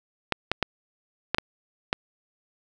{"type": "clicks", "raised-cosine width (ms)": 0.3, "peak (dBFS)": -6, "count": 6, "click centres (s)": [0.323, 0.516, 0.627, 1.346, 1.384, 1.929], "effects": []}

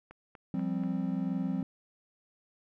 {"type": "click train", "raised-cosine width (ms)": 0.5, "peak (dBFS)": -34, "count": 4, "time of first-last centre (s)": [0.11, 0.836], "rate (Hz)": 4.13}
{"type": "chord", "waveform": "triangle", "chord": "F suspended second", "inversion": "none", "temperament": "just", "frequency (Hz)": [174.61, 196.44, 261.9], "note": ["F3", "G3", "C4"], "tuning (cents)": [0, 4, 2], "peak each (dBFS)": -32, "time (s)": [0.54, 1.63], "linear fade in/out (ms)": 2}
{"effects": []}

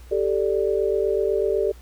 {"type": "chord", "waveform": "sine", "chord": "G suspended second", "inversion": "none", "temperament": "equal", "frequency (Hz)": [392, 440, 587.3], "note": ["G4", "A4", "D5"], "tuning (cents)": [0, 0, 0], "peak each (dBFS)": [-22, -23, -26], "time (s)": [0.11, 1.72], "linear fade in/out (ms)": 10, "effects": ["added 60 Hz sine -41 dBFS peak until 1.81 s", "pink hiss -53 dBFS RMS until 1.81 s"]}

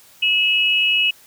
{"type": "tone pair together", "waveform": "sine", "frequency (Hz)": [2595, 2913], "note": ["E7", "F#7"], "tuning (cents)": [-28, -28], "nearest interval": "major second", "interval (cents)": 200, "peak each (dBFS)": -17, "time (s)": [0.22, 1.11], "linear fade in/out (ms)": 10, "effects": ["white hiss -49 dBFS RMS until 1.26 s"]}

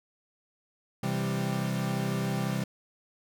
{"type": "chord", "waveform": "40% pulse", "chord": "C major", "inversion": "none", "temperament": "equal with one note detuned", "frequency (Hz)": [130.81, 164.81, 196.79], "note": ["C3", "E3", "G3"], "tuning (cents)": [0, 0, 7], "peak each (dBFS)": [-31, -33, -31], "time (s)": [1.03, 2.64], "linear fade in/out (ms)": 5, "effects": []}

